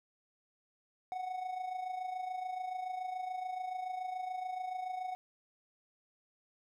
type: tone with amplitude modulation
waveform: triangle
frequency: 740 Hz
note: F#5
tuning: in tune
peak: -32 dBFS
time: 1.12-5.15 s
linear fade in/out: 0 ms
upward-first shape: sine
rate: 27 Hz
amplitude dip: 60%
effects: none